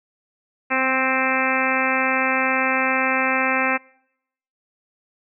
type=harmonic tone with a mistuned harmonic; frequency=262.2 Hz; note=C4; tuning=4 cents sharp; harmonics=1 / 2 / 3 / 4 / 5 / 6 / 7 / 8 / 9 / 10; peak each=-27 / -27 / -27 / -27 / -27 / -27 / -27 / -27 / -27 / -27 dBFS; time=0.7-3.78 s; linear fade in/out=20 ms; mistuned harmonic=1; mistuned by=-17 cents; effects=noise-tail reverb RT60 0.8 s tail -26 dB re dry